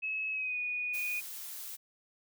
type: tone with pitch glide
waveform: sine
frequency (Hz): 2579 to 2467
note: E7 to D#7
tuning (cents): -39 to -15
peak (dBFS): -32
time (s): 0.02-1.21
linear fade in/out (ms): 20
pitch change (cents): -76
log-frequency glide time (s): 0.31-0.59
type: noise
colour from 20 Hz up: blue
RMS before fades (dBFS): -43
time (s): 0.93-1.77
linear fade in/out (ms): 20
effects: none